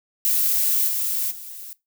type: noise with level steps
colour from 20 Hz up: violet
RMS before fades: -20 / -24 / -37 dBFS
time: 0.25-1.73 s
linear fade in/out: 0 ms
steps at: 0.87 / 1.3 s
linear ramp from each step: 20 ms
effects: noise-tail reverb RT60 0.2 s tail -20 dB re dry